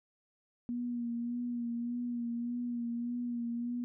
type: tone with vibrato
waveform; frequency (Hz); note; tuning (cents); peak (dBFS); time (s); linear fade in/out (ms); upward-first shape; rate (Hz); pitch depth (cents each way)
sine; 238.9; A#3; +43; -33; 0.69-3.84; 0; sine; 1.7; 30
effects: none